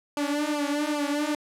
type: tone with flanger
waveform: sawtooth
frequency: 293.7 Hz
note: D4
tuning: in tune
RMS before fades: -27 dBFS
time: 0.17-1.35 s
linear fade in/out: 2 ms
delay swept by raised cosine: 0.51 to 6.01 ms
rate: 2.5 Hz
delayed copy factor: -1
effects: low-pass 11000 Hz 12 dB/octave